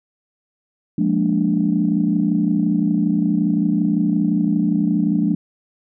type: chord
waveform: sine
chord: Bb dominant seventh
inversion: second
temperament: equal with one note detuned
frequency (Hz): 175.63 / 207.7 / 233.1 / 293.7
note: F3 / Ab3 / Bb3 / D4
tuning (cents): +10 / 0 / 0 / 0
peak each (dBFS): -20 / -19 / -23 / -20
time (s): 0.98-5.35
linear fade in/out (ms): 5
effects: tanh soft clip ceiling -5 dBFS